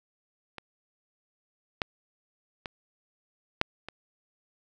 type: clicks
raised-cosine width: 0.3 ms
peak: -23 / -11 / -19 / -6 / -22 dBFS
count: 5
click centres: 0.583 / 1.818 / 2.658 / 3.614 / 3.886 s
effects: none